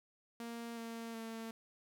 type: tone with pitch steps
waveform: sawtooth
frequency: 233.1 / 229.4 / 225.7 Hz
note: A#3 / A#3 / A3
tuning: 0 / -28 / +44 cents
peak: -39 dBFS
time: 0.4-1.51 s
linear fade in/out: 2 ms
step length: 370 ms
effects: none